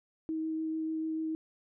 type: tone with vibrato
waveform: sine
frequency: 317.9 Hz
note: D#4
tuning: 37 cents sharp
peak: -31 dBFS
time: 0.29-1.35 s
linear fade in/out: 0 ms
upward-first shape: triangle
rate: 6.8 Hz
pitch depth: 10 cents each way
effects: none